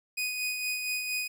sawtooth tone with tremolo, 2489 Hz, D#7, in tune, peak -25 dBFS, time 0.17-1.28 s, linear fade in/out 10 ms, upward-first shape sine, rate 4.3 Hz, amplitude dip 40%, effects none

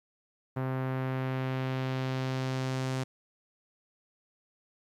sawtooth tone with low-pass filter sweep, 130.81 Hz, C3, in tune, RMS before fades -32 dBFS, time 0.56-3.04 s, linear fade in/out 10 ms, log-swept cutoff 1400 to 8100 Hz, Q 1, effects 11-bit

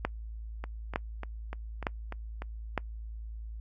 two click trains, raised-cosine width 0.5 ms, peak -13 / -23 dBFS, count 4 / 7, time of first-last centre 0.05-2.777 / 0.64-2.42 s, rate 1.1 / 3.37 Hz, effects noise-tail reverb RT60 0.1 s tail -25 dB re dry + added 55 Hz sine -38 dBFS peak until 3.6 s

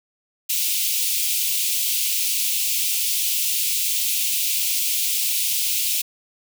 white high-pass noise, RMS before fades -22 dBFS, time 0.49-6.02 s, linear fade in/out 10 ms, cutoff 2400 Hz, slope 48 dB/octave, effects none

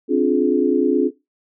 sine chord, D half-diminished seventh, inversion third, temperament just, 264.3 / 293.7 / 352.4 / 422.9 Hz, C4 / D4 / F4 / Ab4, +18 / 0 / +16 / +31 cents, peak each -19 dBFS, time 0.08-1.11 s, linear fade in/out 50 ms, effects noise-tail reverb RT60 0.2 s tail -17 dB re dry

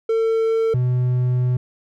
triangle tone pair in turn, 449.6 / 125.08 Hz, A4 / B2, +37 / +22 cents, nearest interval octave + minor seventh, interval 2215 cents, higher first, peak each -14 dBFS, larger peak neither, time 0.09-0.74 / 0.74-1.57 s, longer second, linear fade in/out 5 ms, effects none

